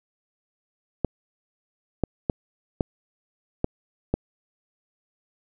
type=clicks; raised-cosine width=2 ms; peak=-8 dBFS; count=6; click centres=1.047 / 2.037 / 2.298 / 2.808 / 3.644 / 4.14 s; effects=none